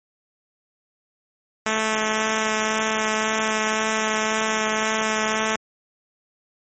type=tone with vibrato; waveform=5% pulse; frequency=217.9 Hz; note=A3; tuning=17 cents flat; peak=-9 dBFS; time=1.66-5.56 s; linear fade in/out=2 ms; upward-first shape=sine; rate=1.9 Hz; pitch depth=9 cents each way; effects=MP3 32 kbps